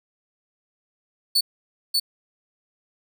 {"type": "tone with echo", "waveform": "40% pulse", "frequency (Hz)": 4457, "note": "C#8", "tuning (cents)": 9, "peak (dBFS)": -15, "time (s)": [1.35, 1.41], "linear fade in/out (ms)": 10, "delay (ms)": 590, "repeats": 1, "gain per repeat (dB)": -2, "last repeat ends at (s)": 2, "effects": []}